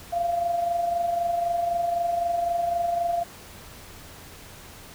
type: tone with amplitude modulation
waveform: sine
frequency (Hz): 690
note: F5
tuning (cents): -21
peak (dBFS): -20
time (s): 0.12-3.24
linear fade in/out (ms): 20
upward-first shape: sine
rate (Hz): 23.9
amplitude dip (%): 50
effects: added 88 Hz sine -55 dBFS peak until 4.94 s + pink hiss -45 dBFS RMS until 4.94 s